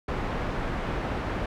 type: low-pass noise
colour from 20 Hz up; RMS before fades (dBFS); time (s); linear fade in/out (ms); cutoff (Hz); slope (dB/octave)
pink; -30; 0.08-1.46; 5; 1800; 12
effects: none